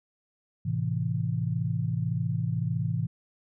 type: chord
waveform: sine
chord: A minor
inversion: none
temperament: equal with one note detuned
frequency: 109.05 / 130.81 / 164.81 Hz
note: A2 / C3 / E3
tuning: -15 / 0 / 0 cents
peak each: -30 dBFS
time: 0.65-3.07 s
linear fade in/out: 10 ms
effects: none